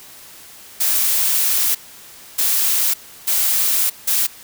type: noise bursts at uneven times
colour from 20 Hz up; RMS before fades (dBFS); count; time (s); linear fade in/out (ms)
blue; -17; 4; 0.8-1.75 / 2.38-2.94 / 3.27-3.9 / 4.07-4.27; 10
effects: white hiss -41 dBFS RMS until 4.43 s